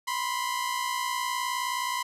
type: tone pair together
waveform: sawtooth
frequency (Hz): 984 / 1043.4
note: B5 / C6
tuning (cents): -7 / -5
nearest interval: minor second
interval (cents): 102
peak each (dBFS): -27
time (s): 0.07-2.03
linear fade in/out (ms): 10
effects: resampled to 32000 Hz